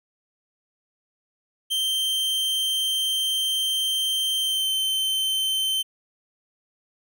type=tone with pitch glide; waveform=45% pulse; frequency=3136 to 3096 Hz; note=G7 to G7; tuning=0 to -22 cents; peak=-22 dBFS; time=1.7-5.83 s; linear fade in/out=20 ms; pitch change=-22 cents; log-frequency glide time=4.39-4.72 s; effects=none